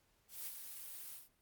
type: noise with ADSR envelope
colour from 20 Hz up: blue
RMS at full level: -43 dBFS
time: 0.28-1.29 s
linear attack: 180 ms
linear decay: 52 ms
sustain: -6 dB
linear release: 160 ms
effects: pink hiss -75 dBFS RMS until 1.41 s + Opus 48 kbps